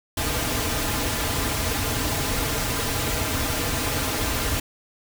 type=noise with comb filter; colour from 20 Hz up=pink; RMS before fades=-25 dBFS; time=0.17-4.6 s; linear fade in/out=5 ms; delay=5.4 ms; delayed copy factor=-0.65; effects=none